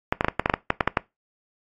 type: clicks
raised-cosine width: 0.5 ms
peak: -4 dBFS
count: 12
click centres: 0.125 / 0.209 / 0.246 / 0.284 / 0.396 / 0.459 / 0.498 / 0.539 / 0.704 / 0.808 / 0.876 / 0.972 s
effects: noise-tail reverb RT60 0.2 s tail -20 dB re dry + AAC 32 kbps